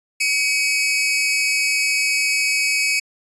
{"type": "tone pair together", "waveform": "sawtooth", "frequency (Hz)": [2263, 2551], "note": ["C#7", "D#7"], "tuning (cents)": [35, 43], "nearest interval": "major second", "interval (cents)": 208, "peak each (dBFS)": [-17, -16], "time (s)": [0.2, 3], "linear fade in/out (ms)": 10, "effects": ["resampled to 24000 Hz"]}